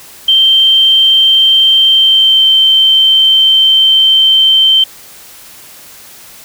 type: tone with pitch glide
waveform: sine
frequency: 3136 to 3113 Hz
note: G7 to G7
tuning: 0 to -13 cents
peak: -4 dBFS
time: 0.28-4.84 s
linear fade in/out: 5 ms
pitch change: -13 cents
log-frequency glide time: 1.9-2.47 s
effects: white hiss -35 dBFS RMS until 6.44 s